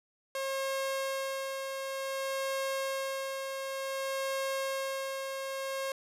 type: tone with tremolo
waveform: sawtooth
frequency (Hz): 539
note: C#5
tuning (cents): -49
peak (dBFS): -27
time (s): 0.35-5.92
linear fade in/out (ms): 2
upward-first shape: sine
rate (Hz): 0.55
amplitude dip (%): 40
effects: resampled to 32000 Hz + 11-bit